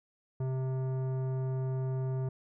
sine tone with tanh clipping, 130.81 Hz, C3, in tune, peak -32 dBFS, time 0.4-2.29 s, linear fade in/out 5 ms, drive 14 dB, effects none

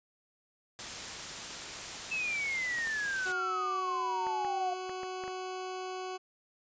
white noise, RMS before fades -40 dBFS, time 0.79-3.32 s, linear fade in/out 0 ms
sine exponential sweep, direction down, 2637 to 711 Hz, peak -31 dBFS, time 2.11-4.74 s, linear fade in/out 10 ms
clicks, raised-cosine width 0.5 ms, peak -28 dBFS, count 8, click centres 2.786 / 2.872 / 4.268 / 4.448 / 4.895 / 5.033 / 5.238 / 5.279 s
20% pulse tone, 371.4 Hz, F#4, 7 cents sharp, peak -32 dBFS, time 3.25-6.18 s, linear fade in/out 20 ms
effects resampled to 16000 Hz

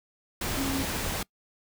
sine tone in noise, 270.5 Hz, C#4, 42 cents flat, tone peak -29 dBFS, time 0.57-0.83 s, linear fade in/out 5 ms, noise pink, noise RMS -31 dBFS, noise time 0.41-1.23 s, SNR -1 dB, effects noise-tail reverb RT60 0.1 s tail -24 dB re dry

